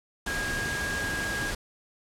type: tone in noise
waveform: sine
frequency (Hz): 1634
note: G#6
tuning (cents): -29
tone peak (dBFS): -30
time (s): 0.27-1.51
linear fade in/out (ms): 5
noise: pink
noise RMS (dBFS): -33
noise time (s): 0.26-1.55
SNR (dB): 0
effects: low-pass 10000 Hz 12 dB/octave